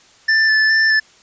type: tone with vibrato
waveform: square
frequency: 1759 Hz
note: A6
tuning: 1 cent flat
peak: -12 dBFS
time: 0.28-1 s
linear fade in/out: 10 ms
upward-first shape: square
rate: 2.4 Hz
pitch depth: 12 cents each way
effects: white hiss -49 dBFS RMS until 1.22 s + resampled to 16000 Hz